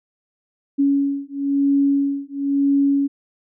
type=beating tone pair; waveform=sine; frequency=279 / 280 Hz; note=C#4 / C#4; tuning=+11 / +18 cents; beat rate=1 Hz; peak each=-19 dBFS; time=0.78-3.08 s; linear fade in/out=20 ms; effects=none